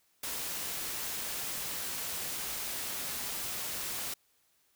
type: noise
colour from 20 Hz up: white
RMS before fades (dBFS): -37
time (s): 0.23-4.14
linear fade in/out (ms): 5
effects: white hiss -71 dBFS RMS until 4.75 s